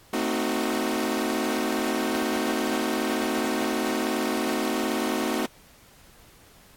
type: chord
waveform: sawtooth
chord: A diminished seventh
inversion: none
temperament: equal with one note detuned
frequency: 224.2 / 261.6 / 311.1 / 370 Hz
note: A3 / C4 / Eb4 / Gb4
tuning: +33 / 0 / 0 / 0 cents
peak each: -26 dBFS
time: 0.13-5.46 s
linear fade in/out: 5 ms
effects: pink hiss -54 dBFS RMS until 6.76 s + AAC 64 kbps